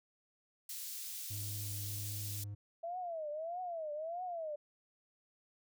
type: high-pass noise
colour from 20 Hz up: white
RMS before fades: -44 dBFS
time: 0.69-2.44 s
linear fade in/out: 5 ms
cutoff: 3900 Hz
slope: 12 dB/octave
type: tone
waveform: triangle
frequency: 102.3 Hz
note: G#2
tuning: 26 cents flat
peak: -39 dBFS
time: 1.3-2.55 s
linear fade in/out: 10 ms
type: tone with vibrato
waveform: sine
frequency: 659.3 Hz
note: E5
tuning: in tune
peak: -38 dBFS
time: 2.83-4.56 s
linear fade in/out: 10 ms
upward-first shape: triangle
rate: 1.6 Hz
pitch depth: 210 cents each way
effects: none